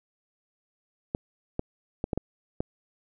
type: clicks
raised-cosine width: 2 ms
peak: -14 dBFS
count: 6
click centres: 1.149 / 1.594 / 2.041 / 2.132 / 2.176 / 2.605 s
effects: none